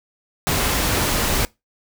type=noise; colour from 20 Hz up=pink; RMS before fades=-20 dBFS; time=0.47-1.45 s; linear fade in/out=0 ms; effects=noise-tail reverb RT60 0.2 s tail -22 dB re dry